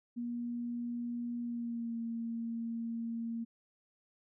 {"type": "tone with pitch glide", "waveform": "sine", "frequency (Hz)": [238.8, 230.4], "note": ["A#3", "A#3"], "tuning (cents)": [42, -20], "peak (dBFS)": -35, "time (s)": [0.16, 3.45], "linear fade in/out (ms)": 20, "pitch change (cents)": -62, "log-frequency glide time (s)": [1.41, 1.98], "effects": []}